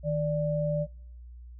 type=tone pair together; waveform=sine; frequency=155.74 / 588 Hz; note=D#3 / D5; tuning=+2 / +2 cents; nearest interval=octave + major seventh; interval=2300 cents; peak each=-28 dBFS; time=0.03-0.87 s; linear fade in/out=50 ms; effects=noise-tail reverb RT60 0.7 s tail -26 dB re dry + added 60 Hz sine -43 dBFS peak until 1.59 s